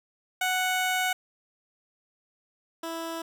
15% pulse tone pair in turn, 740 / 329.6 Hz, F#5 / E4, 0 / 0 cents, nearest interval octave + major second, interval 1400 cents, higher first, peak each -18 / -26 dBFS, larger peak first, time 0.41-1.13 / 2.83-3.22 s, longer first, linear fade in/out 5 ms, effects none

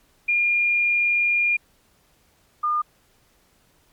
sine tone pair in turn, 2413 / 1212.4 Hz, D7 / D#6, +46 / -45 cents, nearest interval octave, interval 1191 cents, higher first, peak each -17 / -19 dBFS, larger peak first, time 0.28-1.57 / 2.63-2.82 s, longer first, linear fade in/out 10 ms, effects pink hiss -61 dBFS RMS until 3.92 s + MP3 96 kbps

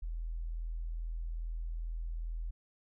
sine tone, 41.2 Hz, E1, in tune, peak -35 dBFS, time 0.02-2.51 s, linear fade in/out 10 ms, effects none

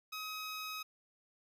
15% pulse tone, 1267 Hz, D#6, 31 cents sharp, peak -34 dBFS, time 0.12-0.83 s, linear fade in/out 10 ms, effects none

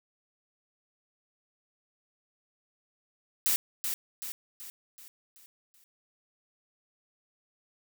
blue noise with echo, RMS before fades -26 dBFS, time 3.46-3.56 s, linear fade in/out 0 ms, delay 380 ms, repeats 6, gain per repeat -6 dB, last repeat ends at 5.84 s, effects none

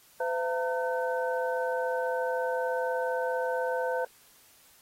sine tone cluster, 509 / 677 / 913 / 1520 Hz, C5 / E5 / A#5 / F#6, -48 / +46 / -36 / +46 cents, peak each -29 / -35 / -34 / -36 dBFS, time 0.2-4.05 s, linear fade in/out 5 ms, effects white hiss -59 dBFS RMS until 4.81 s + AAC 48 kbps

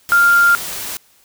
sine tone in noise, 1396.9 Hz, F6, in tune, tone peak -8 dBFS, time 0.12-0.55 s, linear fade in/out 0 ms, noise white, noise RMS -26 dBFS, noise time 0.09-0.97 s, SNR +15 dB, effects white hiss -53 dBFS RMS until 1.24 s

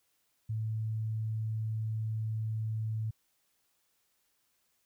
sine tone, 110 Hz, A2, in tune, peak -31 dBFS, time 0.49-3.11 s, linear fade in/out 10 ms, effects white hiss -75 dBFS RMS until 4.85 s

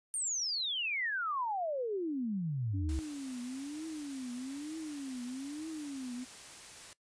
sine exponential sweep, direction down, 9160 to 65.41 Hz, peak -32 dBFS, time 0.14-2.99 s, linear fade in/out 0 ms
sine tone with vibrato, 279.4 Hz, C#4, 14 cents sharp, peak -38 dBFS, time 2.73-6.25 s, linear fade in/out 20 ms, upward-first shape triangle, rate 1.1 Hz, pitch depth 260 cents each way
white noise, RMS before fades -50 dBFS, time 2.89-6.93 s, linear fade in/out 0 ms
effects noise-tail reverb RT60 0.1 s tail -19 dB re dry + resampled to 22050 Hz

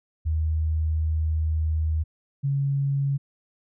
sine tone pair in turn, 78.8 / 139.08 Hz, D#2 / C#3, +23 / +6 cents, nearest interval minor seventh, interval 983 cents, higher second, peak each -21 dBFS, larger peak neither, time 0.25-2.04 / 2.43-3.18 s, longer first, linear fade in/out 20 ms, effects none

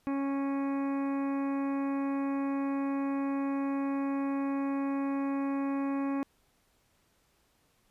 harmonic tone, 276.1 Hz, C#4, 7 cents flat, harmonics 1 / 2 / 3 / 4 / 5 / 6 / 7 / 8 / 9, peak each -29 / -41 / -43 / -42 / -54 / -52 / -54 / -55 / -53 dBFS, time 0.07-6.23 s, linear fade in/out 0 ms, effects pink hiss -70 dBFS RMS until 7.9 s + resampled to 32000 Hz

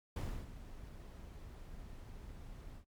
brown noise with ADSR envelope, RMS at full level -37 dBFS, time 0.16-2.85 s, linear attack 4 ms, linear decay 300 ms, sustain -13 dB, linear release 93 ms, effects noise-tail reverb RT60 0.1 s tail -23 dB re dry + MP3 96 kbps

